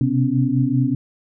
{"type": "tone cluster", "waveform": "sine", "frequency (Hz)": [127.3, 132.4, 251.5, 279.9], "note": ["C3", "C3", "B3", "C#4"], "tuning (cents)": [-47, 21, 32, 17], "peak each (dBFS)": -21, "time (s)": [0.01, 0.95], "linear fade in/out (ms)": 2, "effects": []}